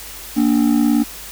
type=ring-modulated tone; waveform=triangle; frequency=261.6 Hz; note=C4; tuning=in tune; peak=-7 dBFS; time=0.36-1.04 s; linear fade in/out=20 ms; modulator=29.2 Hz; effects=added 50 Hz sine -42 dBFS peak until 1.31 s + white hiss -34 dBFS RMS until 1.31 s